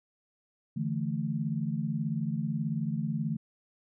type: chord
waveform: sine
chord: D suspended second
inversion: none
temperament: just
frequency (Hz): 146.83 / 165.19 / 220.2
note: D3 / E3 / A3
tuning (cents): 0 / +4 / +2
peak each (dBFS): -33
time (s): 0.76-3.37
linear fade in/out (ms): 10
effects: none